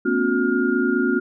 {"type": "tone cluster", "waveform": "sine", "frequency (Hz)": [227.2, 252.2, 281.7, 361.9, 1418], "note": ["A#3", "B3", "C#4", "F#4", "F6"], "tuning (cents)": [-44, 36, 28, -38, 26], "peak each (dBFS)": [-26, -22, -24, -22, -25], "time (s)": [0.05, 1.2], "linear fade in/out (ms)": 10, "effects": []}